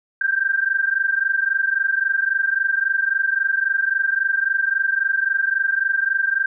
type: tone pair together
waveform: sine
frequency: 1568.3 / 1592 Hz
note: G6 / G6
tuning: 0 / +26 cents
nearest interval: unison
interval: 26 cents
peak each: -20 dBFS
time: 0.21-6.46 s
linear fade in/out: 5 ms
effects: none